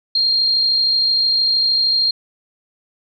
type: tone with amplitude modulation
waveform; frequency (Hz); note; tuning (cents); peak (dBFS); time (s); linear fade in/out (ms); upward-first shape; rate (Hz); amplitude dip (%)
sine; 4211; C8; +10; -12; 0.15-2.11; 5; sine; 53.1; 25
effects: none